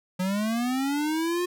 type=linear sweep; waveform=square; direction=up; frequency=180 to 360.3 Hz; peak=-25 dBFS; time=0.19-1.46 s; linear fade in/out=10 ms; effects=none